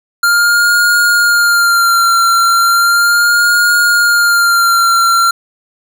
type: tone with vibrato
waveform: square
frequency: 1396.9 Hz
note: F6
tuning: in tune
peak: -8 dBFS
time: 0.23-5.31 s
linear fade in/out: 5 ms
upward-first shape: sine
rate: 0.36 Hz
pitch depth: 35 cents each way
effects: none